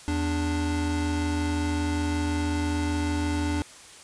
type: tone pair together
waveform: square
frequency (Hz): 82.41 / 293.7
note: E2 / D4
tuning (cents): 0 / 0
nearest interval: octave + minor seventh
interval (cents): 2200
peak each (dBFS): -28 / -28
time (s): 0.08-3.62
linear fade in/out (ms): 0
effects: white hiss -47 dBFS RMS until 4.03 s + resampled to 22050 Hz